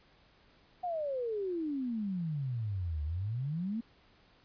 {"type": "exponential two-way sweep", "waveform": "sine", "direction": "down then up", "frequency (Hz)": [737, 72.6, 237.3], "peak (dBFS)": -32, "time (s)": [0.83, 3.81], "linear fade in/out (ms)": 10, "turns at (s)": 3.03, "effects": ["pink hiss -64 dBFS RMS until 4.44 s", "resampled to 11025 Hz"]}